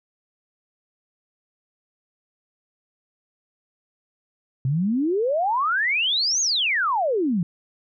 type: exponential two-way sweep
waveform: sine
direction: up then down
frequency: 125 to 6700 to 160.1 Hz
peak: -19 dBFS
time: 4.65-7.43 s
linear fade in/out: 2 ms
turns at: 6.41 s
effects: none